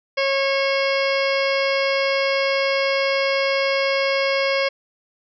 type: harmonic tone with a mistuned harmonic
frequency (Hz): 546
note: C#5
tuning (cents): -26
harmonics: 1 / 2 / 3 / 4 / 5 / 6 / 8 / 9 / 10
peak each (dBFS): -20 / -28 / -30 / -24 / -31 / -32 / -36 / -30 / -37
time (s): 0.17-4.69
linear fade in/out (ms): 10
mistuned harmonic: 8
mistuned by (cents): -54
effects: none